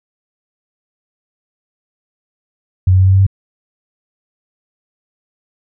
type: tone with pitch steps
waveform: sine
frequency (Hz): 92.5 / 93.41 / 94.33 / 95.27 / 96.21 / 97.15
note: F#2 / F#2 / F#2 / G2 / G2 / G2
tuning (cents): 0 / +17 / +34 / -49 / -32 / -15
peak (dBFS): -6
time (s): 2.87-3.266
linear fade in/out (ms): 5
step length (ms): 66
effects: none